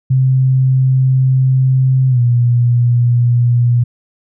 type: tone with pitch glide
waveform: sine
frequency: 130.81 to 120.65 Hz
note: C3 to B2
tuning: 0 to -40 cents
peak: -8 dBFS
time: 0.1-3.84 s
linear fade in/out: 10 ms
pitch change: -140 cents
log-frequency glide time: 2.09-2.2 s
effects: none